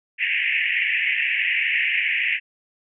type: band-pass noise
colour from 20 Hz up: pink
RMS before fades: -22 dBFS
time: 0.18-2.4 s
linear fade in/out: 50 ms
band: 1800 to 2800 Hz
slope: 96 dB/octave
effects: none